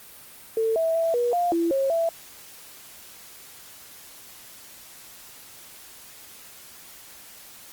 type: tone with pitch steps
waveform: sine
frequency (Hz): 447.2 / 653 / 661 / 481.8 / 702 / 336.3 / 542 / 665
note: A4 / E5 / E5 / B4 / F5 / E4 / C#5 / E5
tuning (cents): +28 / -17 / +5 / -43 / +9 / +35 / -39 / +15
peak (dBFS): -20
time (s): 0.57-2.09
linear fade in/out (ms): 2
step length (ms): 190
effects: white hiss -46 dBFS RMS until 7.72 s + Opus 32 kbps